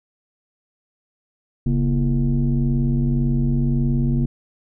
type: tone with frequency modulation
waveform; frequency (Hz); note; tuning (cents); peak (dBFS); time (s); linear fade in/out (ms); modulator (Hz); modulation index
sine; 137.9; C#3; -9; -15; 1.66-4.26; 5; 99.2; 1.2
effects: tanh soft clip ceiling -11 dBFS